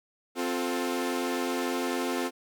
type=chord; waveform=sawtooth; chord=F major; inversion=second; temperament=equal with one note detuned; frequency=261.6 / 352.7 / 440 Hz; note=C4 / F4 / A4; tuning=0 / +17 / 0 cents; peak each=-27 / -28 / -31 dBFS; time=0.35-2.31 s; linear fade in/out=50 ms; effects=none